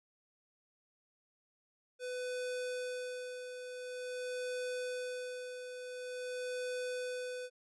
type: tone with tremolo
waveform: square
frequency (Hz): 500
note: B4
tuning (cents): +21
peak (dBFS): -37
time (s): 1.99-7.5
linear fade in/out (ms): 50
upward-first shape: sine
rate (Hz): 0.47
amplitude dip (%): 55
effects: resampled to 24000 Hz